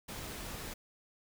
pink noise, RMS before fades -43 dBFS, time 0.08-0.74 s, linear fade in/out 10 ms, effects none

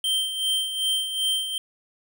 square tone with tremolo, 3136 Hz, G7, in tune, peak -21 dBFS, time 0.04-1.58 s, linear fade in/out 2 ms, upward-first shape sine, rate 2.6 Hz, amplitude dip 60%, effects none

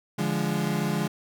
35% pulse chord, D diminished, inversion none, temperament equal with one note detuned, 146.83 / 173.21 / 207.7 Hz, D3 / F3 / Ab3, 0 / -14 / 0 cents, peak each -28 / -27 / -27 dBFS, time 0.18-1.08 s, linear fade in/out 10 ms, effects none

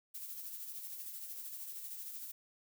violet noise with tremolo, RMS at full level -44 dBFS, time 0.14-2.32 s, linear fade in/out 10 ms, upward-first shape sine, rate 13 Hz, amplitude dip 40%, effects none

